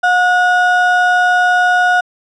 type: ring-modulated tone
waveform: triangle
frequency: 1088 Hz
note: C#6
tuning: 33 cents flat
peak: -4 dBFS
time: 0.03-2.01 s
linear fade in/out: 10 ms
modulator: 367 Hz
effects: resampled to 22050 Hz